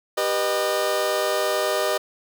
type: chord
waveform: sawtooth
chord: G augmented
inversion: none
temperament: just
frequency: 392 / 490 / 612.5 Hz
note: G4 / B4 / D#5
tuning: 0 / -14 / -27 cents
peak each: -23 / -23 / -19 dBFS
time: 0.17-1.98 s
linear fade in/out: 10 ms
effects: none